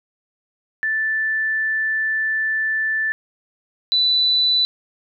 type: tone pair in turn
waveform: sine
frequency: 1760 / 3981 Hz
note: A6 / B7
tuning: 0 / +13 cents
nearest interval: octave + major second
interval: 1413 cents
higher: second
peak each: -18 / -14 dBFS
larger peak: second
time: 0.83-3.12 / 3.92-4.65 s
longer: first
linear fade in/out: 0 ms
effects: none